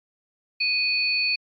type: tone pair together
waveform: sine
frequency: 2489 / 4442 Hz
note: D#7 / C#8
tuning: 0 / +3 cents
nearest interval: minor seventh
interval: 1003 cents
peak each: -22 / -24 dBFS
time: 0.6-1.36 s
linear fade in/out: 10 ms
effects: MP3 48 kbps